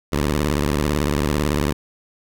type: tone with vibrato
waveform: 10% pulse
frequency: 73.42 Hz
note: D2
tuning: in tune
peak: -10 dBFS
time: 0.12-1.73 s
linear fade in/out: 10 ms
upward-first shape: sine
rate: 18 Hz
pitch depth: 190 cents each way
effects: none